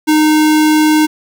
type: tone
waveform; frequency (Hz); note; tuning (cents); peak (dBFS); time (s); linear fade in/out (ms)
square; 307.7; D#4; -19; -8; 0.07-1.07; 20
effects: 8-bit